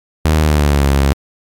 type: tone with pitch glide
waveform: sawtooth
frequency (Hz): 77.78 to 69.29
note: D#2 to C#2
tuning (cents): 0 to 0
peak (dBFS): -6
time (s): 0.25-1.13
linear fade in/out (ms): 0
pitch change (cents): -200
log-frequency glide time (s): 0.4-0.87
effects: AAC 64 kbps